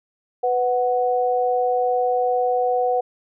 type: tone pair together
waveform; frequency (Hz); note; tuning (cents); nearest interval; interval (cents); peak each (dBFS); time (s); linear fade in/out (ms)
sine; 497.6 / 740; B4 / F#5; +13 / 0; perfect fifth; 687; -20 / -20; 0.43-3.01; 10
effects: none